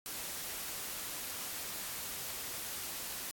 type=noise; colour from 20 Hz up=white; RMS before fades=-41 dBFS; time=0.06-3.31 s; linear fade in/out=0 ms; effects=AAC 64 kbps